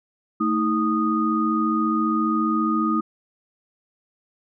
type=tone cluster; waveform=sine; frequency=223.1 / 317.8 / 1238 Hz; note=A3 / D#4 / D#6; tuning=+24 / +37 / -9 cents; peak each=-23 dBFS; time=0.4-3.01 s; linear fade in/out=10 ms; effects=none